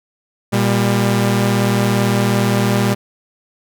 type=tone pair together; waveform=sawtooth; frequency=118.6 / 199.46 Hz; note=A#2 / G3; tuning=+30 / +30 cents; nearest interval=major sixth; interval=900 cents; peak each=-12 dBFS; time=0.52-2.95 s; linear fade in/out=20 ms; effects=none